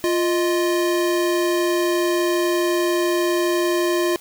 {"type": "tone pair together", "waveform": "square", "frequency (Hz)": [349.2, 622.2], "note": ["F4", "D#5"], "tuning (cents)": [0, 0], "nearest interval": "minor seventh", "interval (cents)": 1000, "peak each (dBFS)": [-19, -26], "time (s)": [0.04, 4.16], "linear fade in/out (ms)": 0, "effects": ["white hiss -45 dBFS RMS until 4.2 s"]}